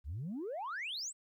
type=exponential sweep; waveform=sine; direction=up; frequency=61.74 to 8420 Hz; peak=-36 dBFS; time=0.04-1.13 s; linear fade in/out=50 ms; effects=tanh soft clip ceiling -35 dBFS + 13-bit